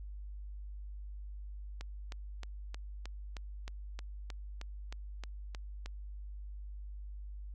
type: click train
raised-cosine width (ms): 0.2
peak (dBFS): -27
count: 14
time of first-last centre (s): 1.81-5.86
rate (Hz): 3.21
effects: added 50 Hz sine -42 dBFS peak until 7.54 s